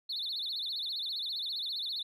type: tone with vibrato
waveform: sine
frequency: 3920 Hz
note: B7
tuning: 14 cents flat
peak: -32 dBFS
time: 0.09-2.03 s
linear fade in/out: 10 ms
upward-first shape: sine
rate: 15 Hz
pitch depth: 210 cents each way
effects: tanh soft clip ceiling -30 dBFS